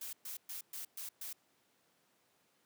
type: noise bursts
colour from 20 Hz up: blue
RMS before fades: -44 dBFS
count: 6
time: 0.01-1.33 s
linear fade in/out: 5 ms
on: 120 ms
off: 120 ms
effects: pink hiss -73 dBFS RMS until 2.65 s + high-pass 200 Hz 12 dB/octave